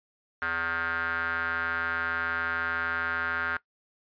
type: tone with band-pass filter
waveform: square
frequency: 83.3 Hz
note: E2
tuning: 19 cents sharp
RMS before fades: -30 dBFS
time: 0.42-3.57 s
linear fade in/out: 0 ms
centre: 1500 Hz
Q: 8.7
effects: noise-tail reverb RT60 0.1 s tail -19 dB re dry + resampled to 11025 Hz